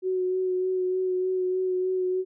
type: tone with vibrato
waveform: sine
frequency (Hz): 370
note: F#4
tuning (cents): 0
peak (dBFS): -23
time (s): 0.02-2.25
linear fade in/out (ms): 50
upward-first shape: sine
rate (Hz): 3.3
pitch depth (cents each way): 17
effects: none